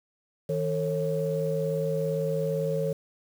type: tone cluster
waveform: sine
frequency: 159.2 / 448.4 / 546 Hz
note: D#3 / A4 / C#5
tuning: +40 / +33 / -26 cents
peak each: -29 dBFS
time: 0.49-2.93 s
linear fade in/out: 5 ms
effects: tanh soft clip ceiling -15 dBFS + 8-bit